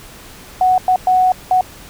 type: tone bursts at uneven times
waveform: sine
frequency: 740 Hz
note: F#5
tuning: in tune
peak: -9 dBFS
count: 4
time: 0.61-0.78 / 0.88-0.96 / 1.07-1.32 / 1.51-1.61 s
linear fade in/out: 2 ms
effects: pink hiss -38 dBFS RMS until 1.89 s